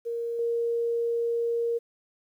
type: tone with level steps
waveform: sine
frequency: 467.3 Hz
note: A#4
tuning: 4 cents sharp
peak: -28 / -24 dBFS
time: 0.05-1.79 s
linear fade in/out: 20 ms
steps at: 0.39 s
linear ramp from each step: 2 ms
effects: 10-bit